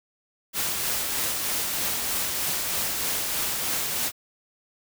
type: noise with tremolo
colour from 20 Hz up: white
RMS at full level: -26 dBFS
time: 0.53-4.12 s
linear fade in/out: 50 ms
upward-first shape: triangle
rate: 3.2 Hz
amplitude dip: 30%
effects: none